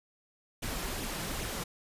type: noise with flanger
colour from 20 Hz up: pink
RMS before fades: -36 dBFS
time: 0.62-1.64 s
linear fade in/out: 10 ms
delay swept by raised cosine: 0.3 to 5.9 ms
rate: 2.5 Hz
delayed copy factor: +0.5
effects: resampled to 32000 Hz